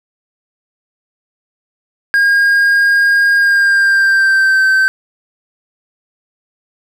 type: tone with pitch glide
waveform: triangle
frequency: 1623 to 1547 Hz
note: G#6 to G6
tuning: -40 to -23 cents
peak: -6 dBFS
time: 2.14-4.88 s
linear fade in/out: 0 ms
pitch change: -83 cents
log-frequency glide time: 3.35-4.64 s
effects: none